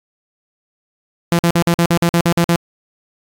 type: tone bursts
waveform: sawtooth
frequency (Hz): 170.5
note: F3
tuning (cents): -41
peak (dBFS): -7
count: 11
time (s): 1.32-2.558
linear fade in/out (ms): 0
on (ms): 68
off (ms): 49
effects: AAC 48 kbps